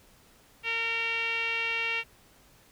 5% pulse tone with low-pass filter, 458.5 Hz, A#4, 29 cents flat, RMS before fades -30 dBFS, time 0.63-2.04 s, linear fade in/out 50 ms, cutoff 2600 Hz, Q 6.1, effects pink hiss -59 dBFS RMS until 2.71 s

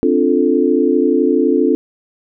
sine chord, D minor seventh, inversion third, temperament equal, 261.6 / 293.7 / 349.2 / 440 Hz, C4 / D4 / F4 / A4, 0 / 0 / 0 / 0 cents, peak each -16 dBFS, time 0.03-1.75 s, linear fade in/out 0 ms, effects none

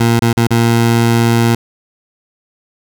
20% pulse tone with dropouts, 116.54 Hz, A#2, in tune, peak -4 dBFS, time 0-1.55 s, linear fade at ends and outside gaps 5 ms, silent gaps 0.194-0.22 / 0.33-0.37 / 0.471-0.506 s, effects none

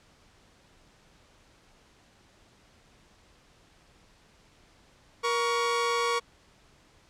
sawtooth tone pair together, 472.4 / 1121.6 Hz, A#4 / C#6, +23 / +20 cents, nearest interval octave + minor third, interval 1497 cents, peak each -24 / -24 dBFS, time 5.23-6.2 s, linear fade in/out 20 ms, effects pink hiss -60 dBFS RMS until 7.09 s + low-pass 7000 Hz 12 dB/octave

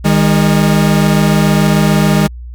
40% pulse tone pair together, 155.56 / 202.4 Hz, D#3 / G#3, 0 / -44 cents, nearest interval perfect fourth, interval 456 cents, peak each -10 dBFS, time 0.04-2.28 s, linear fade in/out 20 ms, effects added 60 Hz sine -25 dBFS peak until 2.54 s

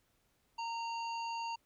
harmonic tone with a mistuned harmonic, 923 Hz, A#5, 17 cents flat, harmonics 1 / 3 / 5 / 7, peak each -37 / -46 / -49 / -58 dBFS, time 0.58-1.56 s, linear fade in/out 10 ms, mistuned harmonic 7, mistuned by +48 cents, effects pink hiss -75 dBFS RMS until 1.65 s

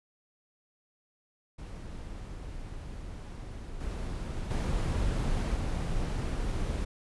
brown noise with level steps, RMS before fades -41 / -35 / -29 / -31 dBFS, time 1.58-6.85 s, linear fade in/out 10 ms, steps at 3.8 / 4.5 / 5.55 s, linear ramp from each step 10 ms, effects resampled to 24000 Hz

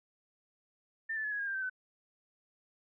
sine tone with pitch steps, 1793 / 1750 / 1708.1 / 1667.1 / 1627.2 / 1588.2 / 1550.1 / 1513 Hz, A6 / A6 / G#6 / G#6 / G#6 / G6 / G6 / F#6, +32 / -10 / +48 / +6 / -36 / +22 / -20 / +38 cents, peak -33 dBFS, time 1.09-1.698 s, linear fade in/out 10 ms, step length 76 ms, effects none

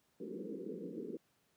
white band-pass noise, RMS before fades -44 dBFS, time 0.2-1.17 s, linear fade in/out 2 ms, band 170 to 480 Hz, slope 96 dB/octave, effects pink hiss -75 dBFS RMS until 1.56 s + high-pass 100 Hz 12 dB/octave

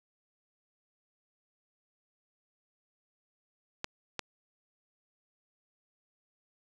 clicks, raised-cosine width 0.2 ms, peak -16 dBFS, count 2, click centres 3.844 / 4.193 s, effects none

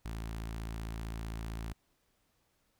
sawtooth tone with notch filter, 55.5 Hz, A1, 16 cents sharp, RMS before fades -40 dBFS, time 0.05-1.73 s, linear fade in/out 5 ms, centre 500 Hz, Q 1.9, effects pink hiss -75 dBFS RMS until 2.79 s

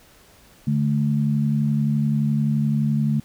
sine tone pair together, 145.56 / 217.2 Hz, D3 / A3, -15 / -22 cents, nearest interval perfect fifth, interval 693 cents, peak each -20 / -21 dBFS, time 0.67-3.2 s, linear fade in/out 5 ms, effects pink hiss -52 dBFS RMS until 3.24 s

